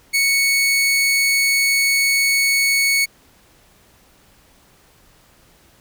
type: tone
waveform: sawtooth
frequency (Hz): 2217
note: C#7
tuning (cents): 0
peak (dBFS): -11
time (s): 0.13-3.06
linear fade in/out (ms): 20
effects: pink hiss -53 dBFS RMS until 5.8 s